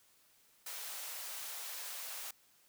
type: high-pass noise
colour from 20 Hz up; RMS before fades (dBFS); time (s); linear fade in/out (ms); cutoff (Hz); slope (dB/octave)
white; -44; 0.66-2.31; 5; 540; 24
effects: white hiss -68 dBFS RMS until 2.68 s